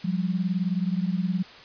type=beating tone pair; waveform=sine; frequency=176.8 / 195.8 Hz; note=F3 / G3; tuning=+22 / -2 cents; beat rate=19 Hz; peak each=-25 / -27 dBFS; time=0.04-1.43 s; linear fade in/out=10 ms; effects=white hiss -46 dBFS RMS until 1.64 s + resampled to 11025 Hz